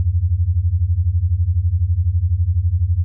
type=beating tone pair; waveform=sine; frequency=80.1 / 92.1 Hz; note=E2 / F#2; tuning=-49 / -7 cents; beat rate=12 Hz; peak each=-18 / -16 dBFS; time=0-3.04 s; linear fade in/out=0 ms; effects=none